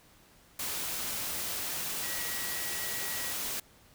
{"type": "tone in noise", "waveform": "sine", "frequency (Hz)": 1921, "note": "B6", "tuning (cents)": -48, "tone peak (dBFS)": -42, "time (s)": [2.03, 3.33], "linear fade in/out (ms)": 5, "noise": "white", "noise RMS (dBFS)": -35, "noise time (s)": [0.59, 3.6], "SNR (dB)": -10, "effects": ["pink hiss -60 dBFS RMS until 3.94 s"]}